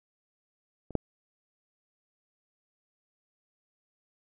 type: clicks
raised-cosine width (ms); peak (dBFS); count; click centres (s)
2; -30 / -11; 2; 0.907 / 0.953
effects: none